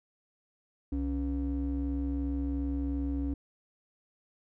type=ring-modulated tone; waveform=triangle; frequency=107.2 Hz; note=A2; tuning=45 cents flat; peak=-24 dBFS; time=0.92-3.34 s; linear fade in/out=5 ms; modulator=173 Hz; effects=none